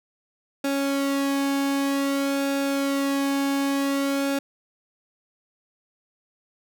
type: tone with flanger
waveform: sawtooth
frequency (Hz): 277.2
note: C#4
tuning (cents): 0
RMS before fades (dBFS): -24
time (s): 0.64-4.39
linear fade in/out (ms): 5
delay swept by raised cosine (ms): 0.97 to 1.55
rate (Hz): 0.53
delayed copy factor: -0.55
effects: none